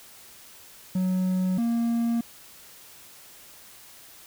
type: tone pair in turn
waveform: triangle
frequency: 185 / 233.1 Hz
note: F#3 / A#3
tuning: 0 / 0 cents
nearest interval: major third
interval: 400 cents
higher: second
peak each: -20 dBFS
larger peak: neither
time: 0.95-1.58 / 1.58-2.21 s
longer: neither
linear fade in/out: 5 ms
effects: white hiss -49 dBFS RMS until 4.26 s